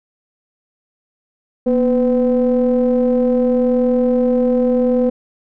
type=ring-modulated tone; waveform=triangle; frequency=130.8 Hz; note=C3; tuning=in tune; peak=-7 dBFS; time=1.66-5.1 s; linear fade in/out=10 ms; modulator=372 Hz; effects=none